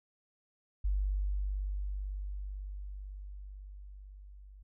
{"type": "tone with level ramp", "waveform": "sine", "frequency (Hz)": 49, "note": "G1", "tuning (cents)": 0, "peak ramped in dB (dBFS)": [-27, -50], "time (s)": [0.84, 4.63], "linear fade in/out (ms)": 10, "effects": []}